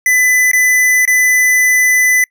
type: tone with dropouts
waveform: square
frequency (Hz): 2003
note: B6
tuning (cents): +24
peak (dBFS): -9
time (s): 0.06-2.24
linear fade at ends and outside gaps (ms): 2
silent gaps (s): 0.515-0.532 / 1.053-1.076
effects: noise-tail reverb RT60 0.1 s tail -26 dB re dry